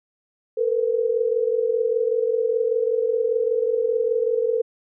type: tone cluster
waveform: sine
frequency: 449.9 / 468.5 / 495 Hz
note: A4 / A#4 / B4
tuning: +39 / +9 / +4 cents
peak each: -21 / -28 / -23 dBFS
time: 0.57-4.62 s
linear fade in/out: 10 ms
effects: none